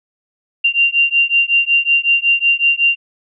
sine beating tone pair, 2772 / 2777.4 Hz, F7 / F7, -14 / -10 cents, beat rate 5.4 Hz, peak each -14 dBFS, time 0.64-2.96 s, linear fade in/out 10 ms, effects none

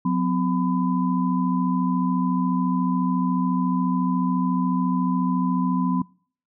sine tone cluster, 181.1 / 255.2 / 1004 Hz, F#3 / C4 / B5, -37 / -43 / +28 cents, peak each -21 / -23 / -28 dBFS, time 0.05-6.02 s, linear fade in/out 5 ms, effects noise-tail reverb RT60 0.5 s tail -25 dB re dry

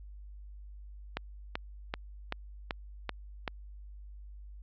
click train, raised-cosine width 0.3 ms, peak -16 dBFS, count 7, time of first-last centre 1.17-3.478 s, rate 2.6 Hz, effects added 50 Hz sine -45 dBFS peak until 4.62 s + low-pass 4000 Hz 12 dB/octave

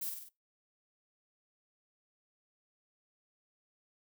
violet noise with echo, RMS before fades -38 dBFS, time 0.01-0.1 s, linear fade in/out 10 ms, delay 48 ms, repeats 4, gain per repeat -4 dB, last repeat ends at 0.292 s, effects noise-tail reverb RT60 0.2 s tail -21 dB re dry

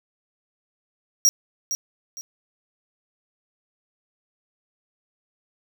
square tone with echo, 5680 Hz, F8, 28 cents sharp, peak -14 dBFS, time 1.25-1.29 s, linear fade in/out 0 ms, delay 460 ms, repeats 2, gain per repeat -10 dB, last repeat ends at 2.21 s, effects none

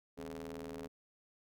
sawtooth ring-modulated tone, 79.2 Hz, D#2, 31 cents sharp, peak -36 dBFS, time 0.17-0.88 s, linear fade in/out 20 ms, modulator 346 Hz, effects none

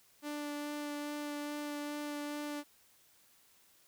sawtooth tone with vibrato, 293.7 Hz, D4, in tune, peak -34 dBFS, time 0.22-2.64 s, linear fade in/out 50 ms, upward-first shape sine, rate 2.4 Hz, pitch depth 9 cents each way, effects white hiss -66 dBFS RMS until 3.87 s

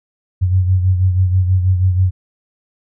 sine beating tone pair, 91.9 / 98.1 Hz, F#2 / G2, -11 / +2 cents, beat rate 6.2 Hz, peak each -11 / -20 dBFS, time 0.41-2.11 s, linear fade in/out 20 ms, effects none

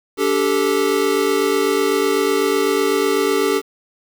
square chord, D suspended fourth, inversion none, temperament equal with one note detuned, 288.1 / 392 / 440 Hz, D4 / G4 / A4, -33 / 0 / 0 cents, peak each -23 / -19 / -20 dBFS, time 0.17-3.62 s, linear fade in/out 50 ms, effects 7-bit

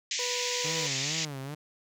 white band-pass noise, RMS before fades -32 dBFS, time 0.11-1.25 s, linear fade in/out 2 ms, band 1800 to 7200 Hz, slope 96 dB/octave
30% pulse tone, 491.4 Hz, B4, 9 cents flat, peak -32 dBFS, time 0.19-0.87 s, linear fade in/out 2 ms
sawtooth tone with vibrato, 146.83 Hz, D3, in tune, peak -32 dBFS, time 0.64-1.55 s, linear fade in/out 10 ms, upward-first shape sine, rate 2.3 Hz, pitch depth 170 cents each way
effects none

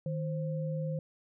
sine tone pair together, 156.3 / 525.7 Hz, D#3 / C5, +8 / +8 cents, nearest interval octave + major sixth, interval 2100 cents, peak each -32 / -38 dBFS, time 0.06-0.99 s, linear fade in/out 2 ms, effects none

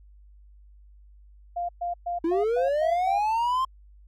sine tone bursts, 698.5 Hz, F5, in tune, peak -26 dBFS, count 7, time 1.56-3.19 s, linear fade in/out 10 ms, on 130 ms, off 120 ms
triangle linear sweep, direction up, 319.5 to 1062 Hz, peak -20 dBFS, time 2.24-3.65 s, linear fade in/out 5 ms
effects added 50 Hz sine -49 dBFS peak until 4.07 s + AAC 64 kbps

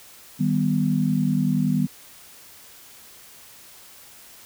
sine chord, Eb augmented, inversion none, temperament equal, 155.56 / 196 / 246.9 Hz, Eb3 / G3 / B3, 0 / 0 / 0 cents, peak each -23 dBFS, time 0.39-1.87 s, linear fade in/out 20 ms, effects white hiss -47 dBFS RMS until 4.45 s

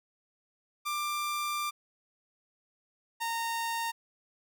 sawtooth tone pair in turn, 1186 / 921.4 Hz, D6 / A#5, +17 / -20 cents, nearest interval major third, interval 437 cents, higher first, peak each -27 dBFS, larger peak neither, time 0.85-1.71 / 3.2-3.92 s, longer first, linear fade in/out 20 ms, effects none

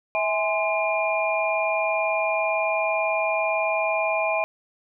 sine tone cluster, 649 / 831 / 1039 / 2407 Hz, E5 / G#5 / C6 / D7, -27 / +1 / -12 / +42 cents, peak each -24 / -28 / -30 / -26 dBFS, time 0.15-4.44 s, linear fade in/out 0 ms, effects none

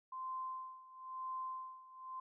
sine tone with tremolo, 1039 Hz, C6, 12 cents flat, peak -39 dBFS, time 0.12-2.2 s, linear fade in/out 5 ms, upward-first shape sine, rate 1 Hz, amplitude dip 85%, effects none

